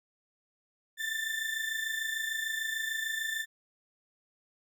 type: tone pair together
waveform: 35% pulse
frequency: 1767 / 1793.7 Hz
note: A6 / A6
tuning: +7 / +33 cents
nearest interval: unison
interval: 26 cents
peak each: -32 / -34 dBFS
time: 0.97-3.46 s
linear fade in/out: 50 ms
effects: none